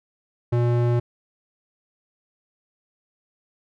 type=tone with band-pass filter; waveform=square; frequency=119.9 Hz; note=A#2; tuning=49 cents sharp; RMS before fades=-20 dBFS; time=0.52-1 s; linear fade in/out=10 ms; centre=260 Hz; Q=0.58; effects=none